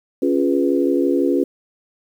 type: chord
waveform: sine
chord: C# dominant seventh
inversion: none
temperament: equal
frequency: 277.2 / 349.2 / 415.3 / 493.9 Hz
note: C#4 / E#4 / G#4 / B4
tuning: 0 / 0 / 0 / 0 cents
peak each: -18 / -19 / -23 / -23 dBFS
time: 0.22-1.44 s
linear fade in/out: 5 ms
effects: 8-bit